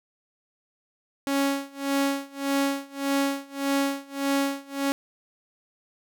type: tone with tremolo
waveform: sawtooth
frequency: 277.2 Hz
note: C#4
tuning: in tune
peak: -17 dBFS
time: 1.27-4.92 s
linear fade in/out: 0 ms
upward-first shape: sine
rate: 1.7 Hz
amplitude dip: 95%
effects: none